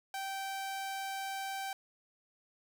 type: tone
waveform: sawtooth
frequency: 778 Hz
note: G5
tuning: 13 cents flat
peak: -33 dBFS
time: 0.14-1.73 s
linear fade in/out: 2 ms
effects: none